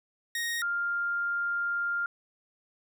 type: tone pair in turn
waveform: sawtooth / sine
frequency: 1868 / 1399.4 Hz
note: A#6 / F6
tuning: +3 / +3 cents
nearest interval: perfect fourth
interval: 500 cents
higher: first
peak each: -26 / -27 dBFS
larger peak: first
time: 0.35-0.62 / 0.62-2.06 s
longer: second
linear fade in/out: 2 ms
effects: none